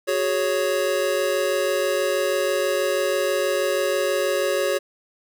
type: chord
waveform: square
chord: F# suspended second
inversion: none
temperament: just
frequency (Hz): 370 / 416.2 / 555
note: F#4 / G#4 / C#5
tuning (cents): 0 / +4 / +2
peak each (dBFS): -27 / -27 / -23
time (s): 0.07-4.79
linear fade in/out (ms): 20
effects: none